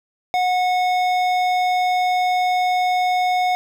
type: tone with hard clipping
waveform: triangle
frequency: 730 Hz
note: F#5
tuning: 24 cents flat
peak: -18 dBFS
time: 0.34-3.55 s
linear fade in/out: 0 ms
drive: 16 dB
effects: none